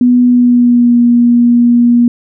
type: tone with pitch glide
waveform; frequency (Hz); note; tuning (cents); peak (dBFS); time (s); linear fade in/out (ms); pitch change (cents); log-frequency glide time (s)
sine; 246.2 to 239.3; B3 to A#3; -5 to +46; -4; 0.01-2.08; 2; -49; 0.25-0.98
effects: none